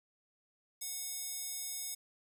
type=tone with high-pass filter; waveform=square; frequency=730 Hz; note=F#5; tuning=24 cents flat; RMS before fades=-41 dBFS; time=0.81-1.95 s; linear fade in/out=10 ms; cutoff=6800 Hz; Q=1.1; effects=none